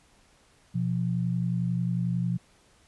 sine tone pair together, 123.47 / 174.61 Hz, B2 / F3, 0 / 0 cents, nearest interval tritone, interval 600 cents, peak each -28 / -27 dBFS, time 0.74-2.38 s, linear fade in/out 20 ms, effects pink hiss -61 dBFS RMS until 2.87 s + resampled to 24000 Hz

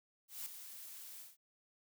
blue noise with ADSR envelope, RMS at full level -42 dBFS, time 0.28-1.37 s, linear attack 180 ms, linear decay 6 ms, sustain -9 dB, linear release 170 ms, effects none

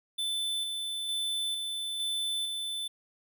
square tone with tremolo, 3520 Hz, A7, in tune, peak -30 dBFS, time 0.18-2.88 s, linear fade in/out 10 ms, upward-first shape square, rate 1.1 Hz, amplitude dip 30%, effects none

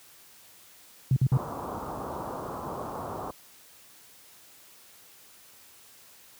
sine tone bursts, 130.81 Hz, C3, in tune, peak -18 dBFS, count 3, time 1.11-1.371 s, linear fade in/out 2 ms, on 53 ms, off 51 ms
white low-pass noise, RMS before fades -36 dBFS, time 1.32-3.31 s, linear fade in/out 5 ms, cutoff 1200 Hz, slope 48 dB/octave
effects white hiss -54 dBFS RMS until 6.39 s + high-pass 60 Hz 12 dB/octave

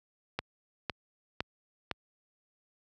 click train, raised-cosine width 0.3 ms, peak -15 dBFS, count 4, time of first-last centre 0.39-1.913 s, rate 1.97 Hz, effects high-pass 60 Hz 12 dB/octave

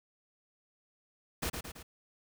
pink noise with echo, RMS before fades -34 dBFS, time 1.42-1.5 s, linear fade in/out 10 ms, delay 110 ms, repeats 3, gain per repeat -5 dB, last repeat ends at 1.83 s, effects none

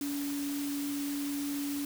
sine tone in noise, 285 Hz, C#4, 48 cents sharp, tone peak -32 dBFS, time 0.01-1.85 s, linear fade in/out 2 ms, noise white, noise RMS -42 dBFS, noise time 0.01-1.85 s, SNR +7 dB, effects none

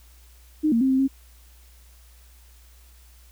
sine tone with pitch steps, 307.4 / 230.5 / 264.7 / 263 / 269.6 Hz, D#4 / A#3 / C4 / C4 / C#4, -21 / -19 / +20 / +9 / -48 cents, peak -17 dBFS, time 0.63-1.08 s, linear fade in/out 20 ms, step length 90 ms, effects added 60 Hz sine -49 dBFS peak until 3.31 s + white hiss -57 dBFS RMS until 3.31 s

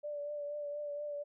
sine tone with vibrato, 585 Hz, D5, 7 cents flat, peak -37 dBFS, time 0.03-1.24 s, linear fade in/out 20 ms, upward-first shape triangle, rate 4.2 Hz, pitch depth 30 cents each way, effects none

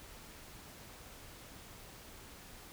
silence, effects pink hiss -53 dBFS RMS until 2.72 s

